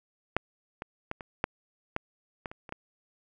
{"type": "clicks", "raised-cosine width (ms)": 0.5, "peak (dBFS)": [-9, -21, -18, -25, -10, -14, -20, -27, -29, -20], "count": 10, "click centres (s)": [0.366, 0.821, 1.114, 1.208, 1.441, 1.964, 2.458, 2.515, 2.692, 2.724], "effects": []}